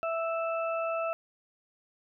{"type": "harmonic tone", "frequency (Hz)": 659.3, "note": "E5", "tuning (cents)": 0, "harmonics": [1, 2, 4], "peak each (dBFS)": [-30, -34, -40], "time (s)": [0.03, 1.13], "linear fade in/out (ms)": 0, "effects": []}